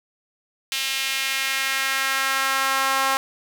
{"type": "tone with high-pass filter sweep", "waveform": "sawtooth", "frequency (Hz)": 268.5, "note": "C4", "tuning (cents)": 45, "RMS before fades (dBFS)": -23, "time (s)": [0.72, 3.17], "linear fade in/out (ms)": 0, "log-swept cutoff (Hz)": [2900, 990], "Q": 1.7, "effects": []}